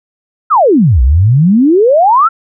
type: exponential two-way sweep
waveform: sine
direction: down then up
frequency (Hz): 1396.9 to 58.27 to 1396.9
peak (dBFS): -4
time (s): 0.5-2.29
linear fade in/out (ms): 20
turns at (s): 1.02
effects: none